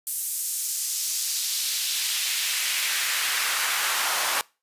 pink noise with high-pass filter sweep, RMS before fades -26 dBFS, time 0.07-4.41 s, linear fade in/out 0 ms, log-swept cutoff 9600 to 920 Hz, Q 1.2, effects noise-tail reverb RT60 0.3 s tail -24 dB re dry + resampled to 32000 Hz

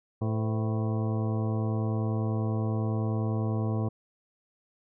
harmonic tone with a mistuned harmonic, 110 Hz, A2, in tune, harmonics 1 / 2 / 3 / 4 / 5 / 6 / 7 / 9 / 10, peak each -27 / -33 / -37 / -39 / -41 / -43 / -44 / -46 / -47 dBFS, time 0.21-3.89 s, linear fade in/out 10 ms, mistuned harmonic 5, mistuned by -100 cents, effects none

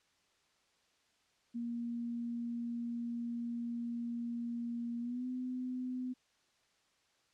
sine tone with pitch glide, 236 to 252.9 Hz, A#3 to B3, +22 to +41 cents, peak -36 dBFS, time 1.54-6.14 s, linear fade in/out 20 ms, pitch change +119 cents, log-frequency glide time 5-5.26 s, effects white hiss -73 dBFS RMS until 7.33 s + low-pass 6000 Hz 12 dB/octave

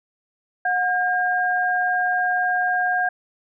sine tone pair together, 727.2 / 1611 Hz, F#5 / G6, -30 / +47 cents, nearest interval octave + major second, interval 1377 cents, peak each -21 dBFS, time 0.65-3.09 s, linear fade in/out 5 ms, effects none

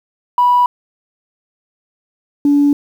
sine tone pair in turn, 980 / 287.1 Hz, B5 / D4, -14 / -39 cents, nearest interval octave + major sixth, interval 2125 cents, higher first, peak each -7 / -7 dBFS, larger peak neither, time 0.38-0.66 / 2.45-2.73 s, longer neither, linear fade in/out 2 ms, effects tanh soft clip ceiling -4 dBFS + 7-bit

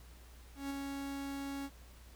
45% pulse tone with ADSR envelope, 277.2 Hz, C#4, in tune, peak -36 dBFS, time 0.55-1.7 s, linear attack 150 ms, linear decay 16 ms, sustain -3 dB, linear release 50 ms, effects added 60 Hz sine -54 dBFS peak until 2.15 s + pink hiss -61 dBFS RMS until 2.15 s

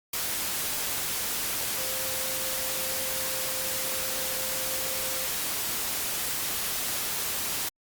sine tone in noise, 523.3 Hz, C5, in tune, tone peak -39 dBFS, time 1.78-5.27 s, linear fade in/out 5 ms, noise white, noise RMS -30 dBFS, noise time 0.13-7.69 s, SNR -12 dB, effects Opus 48 kbps

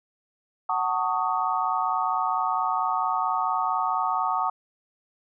sine chord, D# half-diminished seventh, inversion first, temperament just, 746.7 / 896 / 1120.1 / 1244.5 Hz, F#5 / A5 / C#6 / D#6, +16 / +31 / +18 / 0 cents, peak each -28 dBFS, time 0.69-4.5 s, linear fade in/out 5 ms, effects none

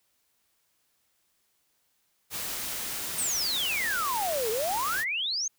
white noise, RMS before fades -34 dBFS, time 2.3-5.05 s, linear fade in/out 50 ms
sine exponential two-way sweep, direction down then up, 8930 to 422.1 to 6640 Hz, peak -27 dBFS, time 3.18-5.48 s, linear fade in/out 5 ms, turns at 4.5 s
effects white hiss -72 dBFS RMS until 5.58 s

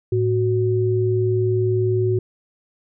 sine tone pair together, 110 / 370 Hz, A2 / F#4, 0 / 0 cents, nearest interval octave + major sixth, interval 2100 cents, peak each -19 dBFS, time 0.12-2.19 s, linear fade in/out 5 ms, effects none

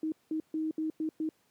sine tone bursts at uneven times, 314.7 Hz, D#4, 20 cents sharp, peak -29 dBFS, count 6, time 0.03-0.12 / 0.31-0.4 / 0.54-0.71 / 0.78-0.9 / 1-1.09 / 1.2-1.29 s, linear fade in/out 2 ms, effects pink hiss -70 dBFS RMS until 1.5 s + high-pass 150 Hz 12 dB/octave

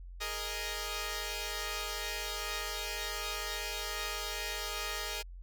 5% pulse chord, Ab suspended second, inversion none, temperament equal, 415.3 / 466.2 / 622.3 Hz, Ab4 / Bb4 / Eb5, 0 / 0 / 0 cents, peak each -29 dBFS, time 0.2-5.23 s, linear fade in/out 20 ms, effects added 44 Hz sine -44 dBFS peak until 5.42 s

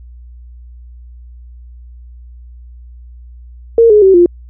sine tone with pitch steps, 461 / 420.3 / 383.2 / 349.4 Hz, A#4 / G#4 / G4 / F4, -19 / +21 / -39 / +1 cents, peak -3 dBFS, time 3.78-4.26 s, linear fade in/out 2 ms, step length 120 ms, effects added 60 Hz sine -32 dBFS peak until 4.49 s

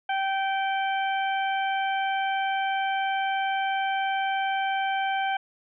harmonic tone, 777 Hz, G5, 16 cents flat, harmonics 1 / 2 / 3 / 4, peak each -25 / -31 / -35 / -37 dBFS, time 0.09-5.37 s, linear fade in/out 5 ms, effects none

